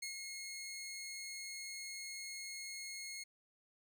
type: tone with ADSR envelope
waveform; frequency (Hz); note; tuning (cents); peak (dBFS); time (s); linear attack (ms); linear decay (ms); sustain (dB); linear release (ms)
15% pulse; 2162; C#7; -44; -34; 0.02-3.24; 8; 110; -4; 11
effects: none